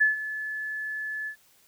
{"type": "tone with ADSR envelope", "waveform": "sine", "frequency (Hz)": 1726, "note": "A6", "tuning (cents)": -34, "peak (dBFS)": -16, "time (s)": [0, 1.36], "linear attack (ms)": 16, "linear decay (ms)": 140, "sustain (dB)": -14, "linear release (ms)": 89, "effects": ["white hiss -61 dBFS RMS until 1.67 s"]}